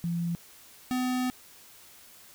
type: tone pair in turn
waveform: sine / square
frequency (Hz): 170.6 / 252.7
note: F3 / B3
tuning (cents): -40 / +40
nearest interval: perfect fifth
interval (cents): 680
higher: second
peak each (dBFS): -27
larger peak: neither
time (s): 0.04-0.35 / 0.91-1.3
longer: second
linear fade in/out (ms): 0
effects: white hiss -53 dBFS RMS until 2.34 s